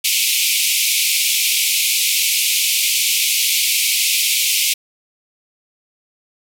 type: band-pass noise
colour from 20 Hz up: pink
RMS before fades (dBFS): -17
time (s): 0.04-4.74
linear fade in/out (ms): 10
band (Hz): 2200 to 16000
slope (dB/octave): 96
effects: none